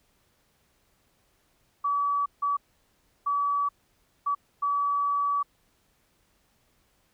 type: tone bursts at uneven times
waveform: sine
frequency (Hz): 1144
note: D6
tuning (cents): -46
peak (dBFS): -23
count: 5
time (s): 1.84-2.26 / 2.42-2.57 / 3.26-3.69 / 4.26-4.35 / 4.62-5.43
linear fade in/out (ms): 10
effects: pink hiss -68 dBFS RMS until 7.13 s